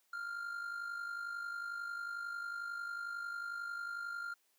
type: tone with amplitude modulation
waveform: triangle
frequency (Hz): 1396.9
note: F6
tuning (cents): 0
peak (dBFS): -35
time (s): 0.13-4.34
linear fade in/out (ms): 5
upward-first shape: sine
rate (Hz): 51.1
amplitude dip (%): 55
effects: white hiss -75 dBFS RMS until 4.58 s + high-pass 300 Hz 12 dB/octave